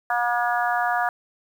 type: harmonic tone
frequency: 240 Hz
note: B3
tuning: 49 cents flat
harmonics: 3 / 4 / 5 / 6 / 7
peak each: -23 / -28 / -29 / -28 / -28 dBFS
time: 0.1-1.09 s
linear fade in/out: 2 ms
effects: 8-bit